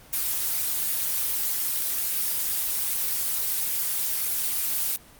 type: noise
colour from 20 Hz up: blue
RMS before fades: -26 dBFS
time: 0.13-4.96 s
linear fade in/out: 0 ms
effects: pink hiss -50 dBFS RMS until 5.19 s + Opus 24 kbps